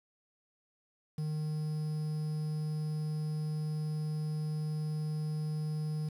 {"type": "tone with quantisation", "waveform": "triangle", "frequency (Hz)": 153.5, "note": "D#3", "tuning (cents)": -23, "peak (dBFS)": -30, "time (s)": [1.18, 6.09], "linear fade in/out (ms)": 5, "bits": 9, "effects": ["resampled to 32000 Hz"]}